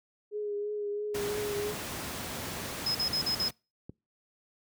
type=tone with vibrato; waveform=sine; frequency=414.7 Hz; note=G#4; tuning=3 cents flat; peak=-31 dBFS; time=0.31-1.75 s; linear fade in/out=50 ms; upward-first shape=triangle; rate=3 Hz; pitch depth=29 cents each way
type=noise; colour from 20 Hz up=pink; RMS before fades=-37 dBFS; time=1.14-3.51 s; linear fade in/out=10 ms
type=tone bursts; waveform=sine; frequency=5120 Hz; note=D#8; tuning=49 cents sharp; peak=-27 dBFS; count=5; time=2.86-3.485 s; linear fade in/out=5 ms; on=89 ms; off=45 ms
type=clicks; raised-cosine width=3 ms; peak=-29 dBFS; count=2; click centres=3.227 / 3.895 s
effects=noise-tail reverb RT60 0.3 s tail -26 dB re dry + high-pass 80 Hz 12 dB/octave